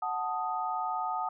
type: chord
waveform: sine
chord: D# diminished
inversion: first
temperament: equal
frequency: 740 / 880 / 1244.5 Hz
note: F#5 / A5 / D#6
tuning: 0 / 0 / 0 cents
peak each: -34 dBFS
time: 0.02-1.29 s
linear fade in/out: 5 ms
effects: none

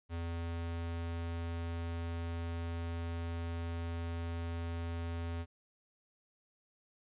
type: tone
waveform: square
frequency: 84.2 Hz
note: E2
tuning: 37 cents sharp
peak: -37 dBFS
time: 0.09-5.46 s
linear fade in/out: 50 ms
effects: resampled to 8000 Hz + 13-bit

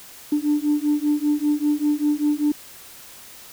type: beating tone pair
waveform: sine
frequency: 293.7 / 298.8 Hz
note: D4 / D4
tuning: 0 / +30 cents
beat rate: 5.1 Hz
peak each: -20 dBFS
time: 0.32-2.52 s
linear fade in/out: 5 ms
effects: tanh soft clip ceiling -12 dBFS + white hiss -43 dBFS RMS until 3.52 s

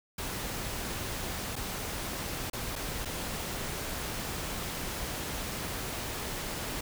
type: noise with dropouts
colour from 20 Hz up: pink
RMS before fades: -36 dBFS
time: 0.18-6.81 s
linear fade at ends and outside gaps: 5 ms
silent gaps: 1.557-1.562 / 2.5-2.531 / 2.756-2.76 / 3.05-3.055 s
effects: none

